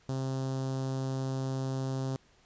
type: tone with notch filter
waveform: sawtooth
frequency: 132.7 Hz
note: C3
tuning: 25 cents sharp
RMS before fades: -33 dBFS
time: 0.09-2.16 s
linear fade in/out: 0 ms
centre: 2200 Hz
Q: 0.53
effects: pink hiss -64 dBFS RMS until 2.45 s + resampled to 16000 Hz